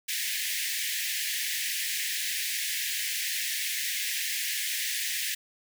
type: high-pass noise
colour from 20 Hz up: pink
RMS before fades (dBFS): -31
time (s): 0.08-5.35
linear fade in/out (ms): 10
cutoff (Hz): 1700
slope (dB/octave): 96
effects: none